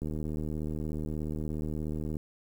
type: click train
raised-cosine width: 3 ms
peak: -23 dBFS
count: 166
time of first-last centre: 0.02-2.168 s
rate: 76.8 Hz
effects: 9-bit